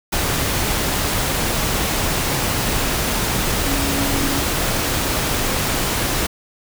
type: tone in noise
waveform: sine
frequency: 277.2 Hz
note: C#4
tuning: in tune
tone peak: -23 dBFS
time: 3.67-4.4 s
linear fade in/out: 10 ms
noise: pink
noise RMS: -20 dBFS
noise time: 0.12-6.27 s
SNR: -6 dB
effects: none